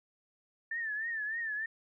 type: tone with vibrato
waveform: sine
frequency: 1777 Hz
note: A6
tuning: 17 cents sharp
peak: -33 dBFS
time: 0.71-1.66 s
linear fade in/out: 5 ms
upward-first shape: triangle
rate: 3.3 Hz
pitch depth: 110 cents each way
effects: none